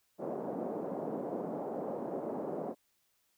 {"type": "band-pass noise", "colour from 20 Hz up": "white", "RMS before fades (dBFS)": -38, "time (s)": [0.18, 2.75], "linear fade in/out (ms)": 50, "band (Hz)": [190, 660], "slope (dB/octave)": 24, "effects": ["white hiss -75 dBFS RMS until 3.37 s"]}